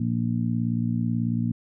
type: harmonic tone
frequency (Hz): 58.27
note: A#1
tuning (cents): 0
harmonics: 2 / 3 / 4 / 5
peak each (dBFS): -26 / -29 / -26 / -37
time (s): 0-1.52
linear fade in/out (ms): 5
effects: none